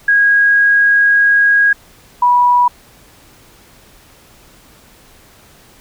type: tone pair in turn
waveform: sine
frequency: 1643 / 976.9 Hz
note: G#6 / B5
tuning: -19 / -19 cents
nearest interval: major sixth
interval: 900 cents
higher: first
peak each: -7 dBFS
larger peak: neither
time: 0.08-1.73 / 2.22-2.68 s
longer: first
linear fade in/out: 5 ms
effects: pink hiss -45 dBFS RMS until 5.8 s